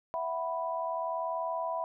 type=chord; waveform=sine; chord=E suspended second; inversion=none; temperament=equal; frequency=659.3 / 740 / 987.8 Hz; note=E5 / F#5 / B5; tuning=0 / 0 / 0 cents; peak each=-34 / -39 / -34 dBFS; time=0.14-1.84 s; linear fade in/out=0 ms; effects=none